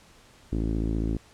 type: tone with low-pass filter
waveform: sawtooth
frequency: 55 Hz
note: A1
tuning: in tune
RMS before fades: -27 dBFS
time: 0.52-1.17 s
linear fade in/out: 5 ms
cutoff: 310 Hz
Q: 2.9
effects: pink hiss -55 dBFS RMS until 1.33 s + low-pass 9000 Hz 12 dB/octave